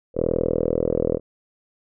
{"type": "tone with low-pass filter", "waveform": "5% pulse", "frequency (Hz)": 40.76, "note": "E1", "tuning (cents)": -19, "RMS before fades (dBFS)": -22, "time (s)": [0.14, 1.2], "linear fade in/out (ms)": 50, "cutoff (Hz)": 510, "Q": 5.8, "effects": []}